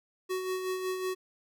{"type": "tone with tremolo", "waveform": "square", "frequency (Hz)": 372.2, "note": "F#4", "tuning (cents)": 10, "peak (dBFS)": -30, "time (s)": [0.29, 1.15], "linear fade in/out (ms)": 20, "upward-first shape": "sine", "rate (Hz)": 5.4, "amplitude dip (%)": 45, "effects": []}